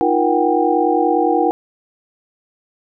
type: tone cluster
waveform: sine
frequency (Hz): 312.3 / 349.4 / 474.1 / 750 / 800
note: D#4 / F4 / A#4 / F#5 / G5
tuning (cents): +7 / +1 / +29 / +23 / +35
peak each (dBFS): -19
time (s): 0.01-1.51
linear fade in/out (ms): 0
effects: none